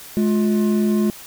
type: tone pair together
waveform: triangle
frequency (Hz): 211.8 / 354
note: G#3 / F4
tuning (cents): +34 / +23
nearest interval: major sixth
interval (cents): 889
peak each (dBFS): -14 / -20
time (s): 0.17-1.1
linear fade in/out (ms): 0
effects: white hiss -39 dBFS RMS until 1.26 s

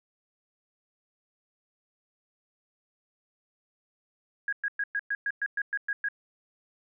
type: tone bursts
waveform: sine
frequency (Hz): 1645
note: G#6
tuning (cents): -17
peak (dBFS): -26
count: 11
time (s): 4.48-6.086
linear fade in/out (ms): 2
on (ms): 46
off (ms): 110
effects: none

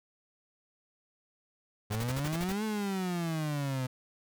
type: exponential two-way sweep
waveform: 35% pulse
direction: up then down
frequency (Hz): 102.7 to 220 to 126.4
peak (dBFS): -29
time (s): 1.9-3.87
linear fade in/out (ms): 10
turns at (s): 2.64
type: noise bursts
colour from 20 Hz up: pink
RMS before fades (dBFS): -38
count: 8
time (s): 1.92-2.522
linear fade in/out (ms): 2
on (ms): 35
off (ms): 46
effects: none

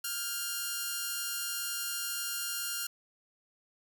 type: tone pair together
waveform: 5% pulse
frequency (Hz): 1406 / 1605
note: F6 / G6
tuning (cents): +11 / +40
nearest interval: major second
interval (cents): 229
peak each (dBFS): -22 / -32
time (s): 0.04-2.87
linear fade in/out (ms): 5
effects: none

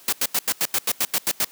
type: noise bursts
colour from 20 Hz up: white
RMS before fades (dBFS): -21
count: 11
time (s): 0.08-1.446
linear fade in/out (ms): 2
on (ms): 46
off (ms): 86
effects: white hiss -49 dBFS RMS until 1.51 s + high-pass 150 Hz 12 dB/octave

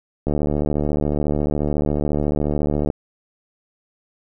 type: click train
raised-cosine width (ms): 2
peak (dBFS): -8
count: 196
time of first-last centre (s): 0.27-2.902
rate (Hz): 74.1
effects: none

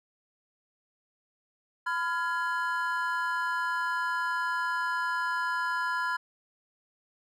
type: chord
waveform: triangle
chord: F diminished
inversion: second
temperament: just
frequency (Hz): 1005.8 / 1396.9 / 1676.3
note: Cb6 / F6 / Ab6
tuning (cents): +31 / 0 / +16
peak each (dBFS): -29 / -30 / -32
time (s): 1.86-6.17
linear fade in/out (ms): 10
effects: none

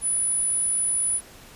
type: tone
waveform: sine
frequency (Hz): 9956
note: D#9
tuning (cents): 0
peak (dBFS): -21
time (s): 0.01-1.21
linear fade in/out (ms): 50
effects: pink hiss -47 dBFS RMS until 1.55 s + resampled to 32000 Hz

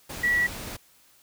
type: tone in noise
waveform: sine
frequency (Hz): 1939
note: B6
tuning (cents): -32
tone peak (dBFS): -20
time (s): 0.23-0.47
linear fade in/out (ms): 10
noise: pink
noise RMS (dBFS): -37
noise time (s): 0.09-0.77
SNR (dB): +14
effects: white hiss -59 dBFS RMS until 1.22 s

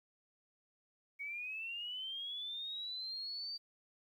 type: linear sweep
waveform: sine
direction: up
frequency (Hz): 2225 to 4651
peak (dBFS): -40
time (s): 1.19-3.58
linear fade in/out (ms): 20
effects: 12-bit

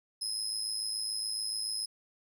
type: tone with amplitude modulation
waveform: 30% pulse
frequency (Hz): 5110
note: D#8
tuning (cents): +45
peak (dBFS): -26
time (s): 0.21-1.86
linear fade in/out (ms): 10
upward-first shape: sine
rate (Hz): 107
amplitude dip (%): 60
effects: none

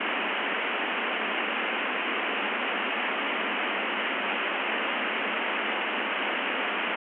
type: band-pass noise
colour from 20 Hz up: white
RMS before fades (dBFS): -29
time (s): 0-6.96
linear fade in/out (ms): 10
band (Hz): 200 to 3000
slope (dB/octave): 96
effects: none

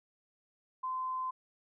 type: tone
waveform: sine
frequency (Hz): 1031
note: C6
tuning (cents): -26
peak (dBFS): -33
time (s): 0.83-1.31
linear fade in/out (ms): 10
effects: none

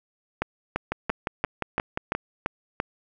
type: two click trains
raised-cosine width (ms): 0.5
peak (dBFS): -9 / -11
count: 8 / 8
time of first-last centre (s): 0.42-2.801 / 0.92-2.15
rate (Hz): 2.94 / 5.69
effects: none

